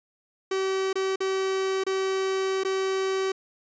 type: tone with dropouts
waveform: 45% pulse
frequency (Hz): 382.9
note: G4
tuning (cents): -41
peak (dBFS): -24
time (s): 0.51-3.32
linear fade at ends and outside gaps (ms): 5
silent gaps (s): 0.93-0.955 / 1.159-1.204 / 1.838-1.865 / 2.636-2.648
effects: resampled to 16000 Hz